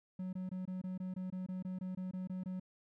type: tone bursts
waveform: triangle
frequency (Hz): 185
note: F#3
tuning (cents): 0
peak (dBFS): -36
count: 15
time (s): 0.19-2.598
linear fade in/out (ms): 5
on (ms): 140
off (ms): 22
effects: none